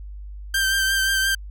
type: tone with vibrato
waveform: sawtooth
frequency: 1568 Hz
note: G6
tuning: in tune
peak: -15 dBFS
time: 0.54-1.35 s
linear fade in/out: 5 ms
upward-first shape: triangle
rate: 5.7 Hz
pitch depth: 28 cents each way
effects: added 50 Hz sine -33 dBFS peak until 1.5 s